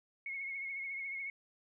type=tone with vibrato; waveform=sine; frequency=2183 Hz; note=C#7; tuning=27 cents flat; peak=-38 dBFS; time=0.26-1.3 s; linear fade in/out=2 ms; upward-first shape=triangle; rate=14 Hz; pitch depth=45 cents each way; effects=none